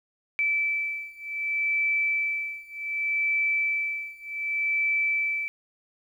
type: beating tone pair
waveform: sine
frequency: 2318 / 2318.66 Hz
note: D7 / D7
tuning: -23 / -23 cents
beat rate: 0.66 Hz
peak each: -28 / -27 dBFS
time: 0.39-5.48 s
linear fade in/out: 0 ms
effects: 10-bit